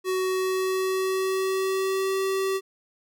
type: tone with pitch glide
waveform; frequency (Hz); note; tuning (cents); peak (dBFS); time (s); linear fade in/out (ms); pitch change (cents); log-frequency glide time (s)
square; 373.3 to 384.9; F#4 to G4; +15 to -32; -24; 0.04-2.61; 50; +53; 0.17-2.18
effects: none